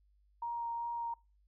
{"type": "tone with vibrato", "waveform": "sine", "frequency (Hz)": 937, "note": "A#5", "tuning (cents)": 9, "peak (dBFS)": -35, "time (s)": [0.42, 1.14], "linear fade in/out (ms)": 5, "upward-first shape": "sine", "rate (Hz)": 2.6, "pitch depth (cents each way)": 9, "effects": ["noise-tail reverb RT60 0.3 s tail -25 dB re dry", "added 50 Hz sine -66 dBFS peak until 1.47 s"]}